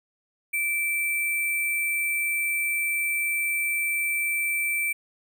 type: tone with sample-and-hold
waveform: sine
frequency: 2332 Hz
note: D7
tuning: 13 cents flat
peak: -23 dBFS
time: 0.53-4.93 s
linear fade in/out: 10 ms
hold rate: 11025 Hz
effects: none